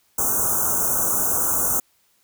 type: band-stop noise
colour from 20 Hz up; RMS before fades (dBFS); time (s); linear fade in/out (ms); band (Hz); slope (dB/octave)
white; -21; 0.18-1.8; 5; 1500 to 6000; 96
effects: white hiss -63 dBFS RMS until 2.23 s